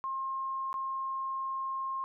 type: tone with dropouts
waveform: sine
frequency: 1067 Hz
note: C6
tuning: 34 cents sharp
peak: -32 dBFS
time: 0.04-2.04 s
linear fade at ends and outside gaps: 0 ms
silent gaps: 0.729-0.741 s
effects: none